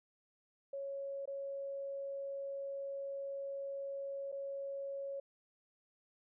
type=tone with dropouts; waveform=sine; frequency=553 Hz; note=C#5; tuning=4 cents flat; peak=-39 dBFS; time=0.73-5.2 s; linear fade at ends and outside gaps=5 ms; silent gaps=1.256-1.275 / 4.318-4.324 s; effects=none